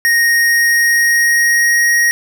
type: tone with pitch glide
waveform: square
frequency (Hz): 1864.7 to 1882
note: A#6 to A#6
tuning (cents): 0 to +16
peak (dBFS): -10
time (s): 0.05-2.11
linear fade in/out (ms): 0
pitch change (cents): +16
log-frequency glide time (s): 0.39-1.93
effects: none